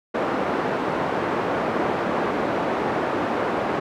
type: band-pass noise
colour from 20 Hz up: pink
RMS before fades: -24 dBFS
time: 0.14-3.8 s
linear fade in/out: 10 ms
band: 280 to 1200 Hz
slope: 12 dB/octave
effects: none